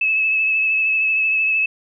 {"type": "tone with vibrato", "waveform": "sine", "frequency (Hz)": 2600, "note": "E7", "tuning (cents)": -24, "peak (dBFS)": -15, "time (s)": [0.01, 1.66], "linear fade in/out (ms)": 5, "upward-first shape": "sine", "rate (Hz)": 13, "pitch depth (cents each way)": 24, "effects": []}